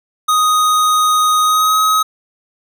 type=tone with pitch glide; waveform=square; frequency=1247 to 1268.8 Hz; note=D#6 to D#6; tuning=+3 to +33 cents; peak=-11 dBFS; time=0.28-2.03 s; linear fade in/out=10 ms; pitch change=+30 cents; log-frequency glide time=1.42-1.77 s; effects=none